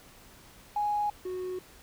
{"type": "tone pair in turn", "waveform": "triangle", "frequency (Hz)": [830.6, 367.4], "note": ["G#5", "F#4"], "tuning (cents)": [0, -12], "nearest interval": "octave + major second", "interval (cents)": 1412, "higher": "first", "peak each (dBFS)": [-22, -30], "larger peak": "first", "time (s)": [[0.76, 1.1], [1.25, 1.59]], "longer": "neither", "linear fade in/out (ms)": 5, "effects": ["tanh soft clip ceiling -24 dBFS", "pink hiss -54 dBFS RMS until 1.82 s"]}